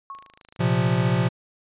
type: tone with exponential decay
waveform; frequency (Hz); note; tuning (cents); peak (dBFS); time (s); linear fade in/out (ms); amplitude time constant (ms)
sine; 1098; C#6; -17; -31; 0.1-0.4; 1; 65
type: click train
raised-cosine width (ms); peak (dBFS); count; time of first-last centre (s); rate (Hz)
0.2; -30; 21; 0.15-0.899; 26.7
type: chord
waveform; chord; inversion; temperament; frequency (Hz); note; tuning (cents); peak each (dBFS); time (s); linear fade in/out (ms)
square; Bb suspended second; none; equal with one note detuned; 116.54 / 131.27 / 174.61; Bb2 / C3 / F3; 0 / +6 / 0; -24; 0.59-1.29; 20
effects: resampled to 8000 Hz